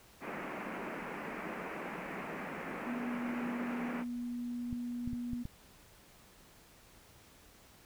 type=band-pass noise; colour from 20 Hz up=pink; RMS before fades=-42 dBFS; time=0.2-4.05 s; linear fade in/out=50 ms; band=170 to 2500 Hz; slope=48 dB/octave
type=tone; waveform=sine; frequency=241.8 Hz; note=B3; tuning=36 cents flat; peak=-36 dBFS; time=2.85-5.44 s; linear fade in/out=20 ms
type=clicks; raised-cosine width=5 ms; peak=-28 dBFS; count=5; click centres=4.728 / 5.076 / 5.132 / 5.333 / 5.454 s
effects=pink hiss -60 dBFS RMS until 7.85 s